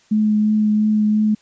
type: tone with vibrato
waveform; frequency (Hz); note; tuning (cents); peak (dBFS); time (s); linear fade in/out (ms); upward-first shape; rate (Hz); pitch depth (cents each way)
sine; 213; G#3; +44; -13; 0.11-1.35; 10; triangle; 2.9; 14
effects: white hiss -55 dBFS RMS until 1.41 s + resampled to 16000 Hz